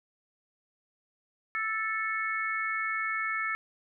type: harmonic tone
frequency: 440 Hz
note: A4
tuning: in tune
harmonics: 3 / 4 / 5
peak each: -33 / -33 / -33 dBFS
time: 1.55-3.55 s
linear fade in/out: 0 ms
effects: none